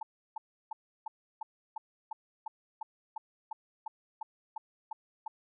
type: tone bursts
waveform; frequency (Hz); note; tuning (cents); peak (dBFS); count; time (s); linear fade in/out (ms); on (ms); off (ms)
sine; 880; A5; 0; -34; 16; 0.01-5.28; 5; 20; 330
effects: none